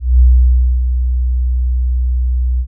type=tone with ADSR envelope; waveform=sine; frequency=62.1 Hz; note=B1; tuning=10 cents sharp; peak=-3 dBFS; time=0-2.67 s; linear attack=200 ms; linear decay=610 ms; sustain=-8 dB; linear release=70 ms; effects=none